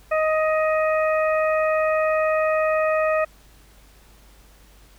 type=harmonic tone; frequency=626 Hz; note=D#5; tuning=10 cents sharp; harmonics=1 / 2 / 3 / 4; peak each=-19 / -25 / -29 / -31 dBFS; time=0.11-3.25 s; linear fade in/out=10 ms; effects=added 50 Hz sine -50 dBFS peak until 4.98 s + pink hiss -54 dBFS RMS until 4.98 s